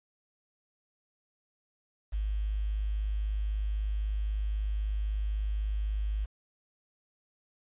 sine tone with quantisation, 51.91 Hz, G#1, in tune, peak -28 dBFS, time 2.12-6.26 s, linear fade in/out 20 ms, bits 9, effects resampled to 8000 Hz

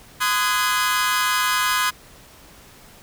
sawtooth chord, Ab dominant seventh, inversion first, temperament equal with one note detuned, 1022 / 1244.5 / 1480 / 1661.2 Hz, C6 / Eb6 / Gb6 / Ab6, -41 / 0 / 0 / 0 cents, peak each -19 / -20 / -23 / -21 dBFS, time 0.2-1.91 s, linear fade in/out 20 ms, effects pink hiss -47 dBFS RMS until 3.02 s

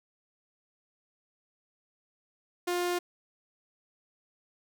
sawtooth tone, 353.6 Hz, F4, 22 cents sharp, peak -24 dBFS, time 2.67-2.99 s, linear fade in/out 10 ms, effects none

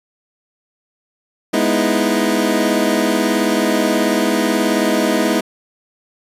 25% pulse chord, E major seventh, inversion first, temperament equal, 207.7 / 246.9 / 311.1 / 329.6 Hz, G#3 / B3 / D#4 / E4, 0 / 0 / 0 / 0 cents, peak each -16 dBFS, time 1.53-5.41 s, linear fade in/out 10 ms, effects resampled to 32000 Hz

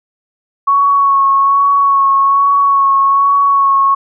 sine tone with vibrato, 1108.7 Hz, C#6, in tune, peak -7 dBFS, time 0.67-3.95 s, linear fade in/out 10 ms, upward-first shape sine, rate 1.2 Hz, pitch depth 20 cents each way, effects none

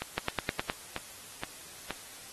two click trains, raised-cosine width 0.3 ms, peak -13 / -17 dBFS, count 6 / 5, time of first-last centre 0.18-0.699 / 0.02-1.907 s, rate 9.64 / 2.12 Hz, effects white hiss -48 dBFS RMS until 2.32 s + AAC 32 kbps

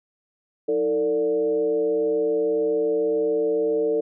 sine tone with frequency modulation, 450.9 Hz, A4, 42 cents sharp, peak -19 dBFS, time 0.68-4.01 s, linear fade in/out 10 ms, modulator 133 Hz, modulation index 0.68, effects none

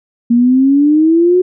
sine exponential sweep, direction up, 233.1 to 370 Hz, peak -6 dBFS, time 0.3-1.42 s, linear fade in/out 10 ms, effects none

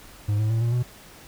triangle tone with pitch steps, 103.83 / 108.24 / 112.84 / 117.63 / 122.62 Hz, G#2 / A2 / A2 / A#2 / B2, 0 / -28 / +44 / +16 / -12 cents, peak -18 dBFS, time 0.28-0.83 s, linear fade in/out 10 ms, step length 110 ms, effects pink hiss -47 dBFS RMS until 1.27 s

